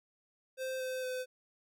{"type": "tone with pitch steps", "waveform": "square", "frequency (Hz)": [521, 515, 509.1], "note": ["C5", "C5", "C5"], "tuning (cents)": [-7, -28, -47], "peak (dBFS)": -36, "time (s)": [0.57, 1.26], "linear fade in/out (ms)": 50, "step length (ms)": 230, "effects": []}